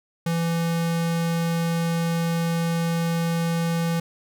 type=tone; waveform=square; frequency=167.3 Hz; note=E3; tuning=26 cents sharp; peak=-22 dBFS; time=0.26-4 s; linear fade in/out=5 ms; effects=none